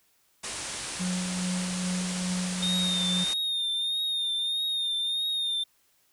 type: low-pass noise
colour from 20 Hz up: white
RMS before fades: -36 dBFS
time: 0.43-3.34 s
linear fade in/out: 10 ms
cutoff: 10000 Hz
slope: 96 dB/octave
type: tone with tremolo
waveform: triangle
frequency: 181.8 Hz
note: F#3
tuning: 30 cents flat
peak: -25 dBFS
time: 0.99-3.25 s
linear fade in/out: 20 ms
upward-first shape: sine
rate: 2.4 Hz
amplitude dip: 35%
type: tone with vibrato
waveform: triangle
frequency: 3661 Hz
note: A#7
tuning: 32 cents flat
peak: -25 dBFS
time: 2.62-5.64 s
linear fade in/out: 10 ms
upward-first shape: triangle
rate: 1.6 Hz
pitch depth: 51 cents each way
effects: white hiss -67 dBFS RMS until 6.12 s